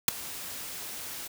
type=noise with ADSR envelope; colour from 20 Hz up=white; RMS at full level=-17 dBFS; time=0.08-1.28 s; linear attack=4 ms; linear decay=8 ms; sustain=-22 dB; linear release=12 ms; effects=none